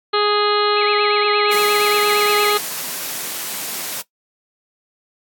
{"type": "harmonic tone", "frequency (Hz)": 415.3, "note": "G#4", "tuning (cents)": 0, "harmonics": [1, 2, 3, 4, 5, 6, 7, 8, 9, 10], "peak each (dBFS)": [-18, -25, -19, -28, -31, -32, -30, -29, -30, -23], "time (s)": [0.13, 2.58], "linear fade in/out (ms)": 10}
{"type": "tone with vibrato", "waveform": "sine", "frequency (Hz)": 2298, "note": "D7", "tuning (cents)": -38, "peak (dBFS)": -23, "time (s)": [0.76, 2.53], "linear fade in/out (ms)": 10, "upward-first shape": "sine", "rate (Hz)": 8.6, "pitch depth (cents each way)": 240}
{"type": "high-pass noise", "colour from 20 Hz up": "white", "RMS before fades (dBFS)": -26, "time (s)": [1.51, 4.02], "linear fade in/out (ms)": 10, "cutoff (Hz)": 150, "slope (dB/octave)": 24}
{"effects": ["noise-tail reverb RT60 0.1 s tail -18 dB re dry", "AAC 64 kbps"]}